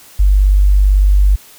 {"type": "tone", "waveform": "sine", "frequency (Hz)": 49, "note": "G1", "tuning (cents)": 0, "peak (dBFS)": -6, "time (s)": [0.19, 1.36], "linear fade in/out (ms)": 10, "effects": ["white hiss -41 dBFS RMS until 1.58 s"]}